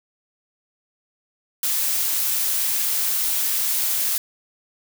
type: noise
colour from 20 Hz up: blue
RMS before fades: -22 dBFS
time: 1.63-4.18 s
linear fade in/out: 2 ms
effects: none